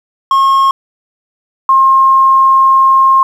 triangle / sine tone pair in turn, 1082 / 1067.7 Hz, C#6 / C6, -42 / +35 cents, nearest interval unison, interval 23 cents, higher first, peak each -4 dBFS, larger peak neither, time 0.31-0.71 / 1.69-3.23 s, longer second, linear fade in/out 2 ms, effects 7-bit

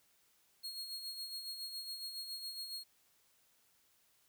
40% pulse tone with tremolo, 4280 Hz, C8, 38 cents sharp, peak -39 dBFS, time 0.63-2.84 s, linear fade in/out 20 ms, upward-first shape sine, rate 7.2 Hz, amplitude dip 50%, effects white hiss -72 dBFS RMS until 4.28 s

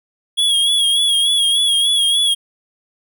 square tone with vibrato, 3322 Hz, G#7, in tune, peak -13 dBFS, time 0.37-2.35 s, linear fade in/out 20 ms, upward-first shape sine, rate 3.4 Hz, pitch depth 51 cents each way, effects none

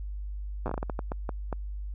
slowing click train, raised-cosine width 1 ms, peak -18 dBFS, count 13, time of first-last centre 0.66-1.527 s, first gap 8 ms, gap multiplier 1.36, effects added 50 Hz sine -33 dBFS peak until 1.94 s

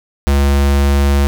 square tone, 70.1 Hz, C#2, 20 cents sharp, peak -10 dBFS, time 0.27-1.27 s, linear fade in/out 0 ms, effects none

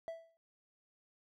triangle tone with exponential decay, 659 Hz, E5, 1 cent flat, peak -35 dBFS, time 0.08-0.37 s, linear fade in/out 0 ms, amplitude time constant 62 ms, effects none

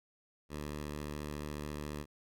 10% pulse tone with vibrato, 74.2 Hz, D2, 18 cents sharp, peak -31 dBFS, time 0.49-2.06 s, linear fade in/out 50 ms, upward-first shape triangle, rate 4.4 Hz, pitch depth 10 cents each way, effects none

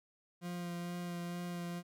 40% pulse tone with vibrato, 174.5 Hz, F3, 1 cent flat, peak -38 dBFS, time 0.41-1.83 s, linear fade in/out 50 ms, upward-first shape sine, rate 2.2 Hz, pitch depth 14 cents each way, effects none

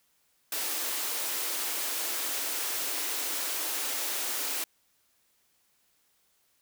white high-pass noise, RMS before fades -32 dBFS, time 0.52-4.64 s, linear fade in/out 2 ms, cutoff 260 Hz, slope 96 dB/octave, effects white hiss -70 dBFS RMS until 6.61 s

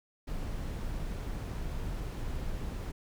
brown noise, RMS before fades -36 dBFS, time 0.27-2.92 s, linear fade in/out 10 ms, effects none

